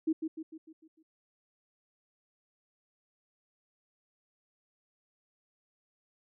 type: tone with echo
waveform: sine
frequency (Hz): 318.2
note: D#4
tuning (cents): +39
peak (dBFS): -25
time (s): 0.07-0.13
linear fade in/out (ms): 10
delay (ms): 150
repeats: 6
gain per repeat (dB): -6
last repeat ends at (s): 1.03
effects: none